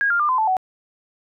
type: tone with pitch steps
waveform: sine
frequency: 1635 / 1398.9 / 1196.9 / 1024.1 / 876.2 / 749.7 Hz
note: G#6 / F6 / D6 / C6 / A5 / F#5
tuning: -28 / +2 / +32 / -37 / -7 / +23 cents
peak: -16 dBFS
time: 0.01-0.568 s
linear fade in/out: 0 ms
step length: 93 ms
effects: none